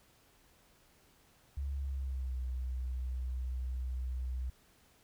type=tone with pitch glide; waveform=sine; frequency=69.3 to 63.18 Hz; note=C#2 to B1; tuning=0 to +40 cents; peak=-34 dBFS; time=1.57-4.5 s; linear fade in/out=5 ms; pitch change=-160 cents; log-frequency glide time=1.76-2.39 s; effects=pink hiss -66 dBFS RMS until 5.03 s